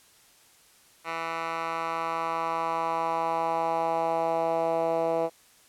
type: tone with band-pass filter sweep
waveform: 10% pulse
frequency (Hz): 164.81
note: E3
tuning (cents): 0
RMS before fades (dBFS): -28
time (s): 1.04-5.3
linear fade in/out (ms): 50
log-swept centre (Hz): 1600 to 580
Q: 2.4
effects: white hiss -58 dBFS RMS until 5.68 s + low-pass 12000 Hz 12 dB/octave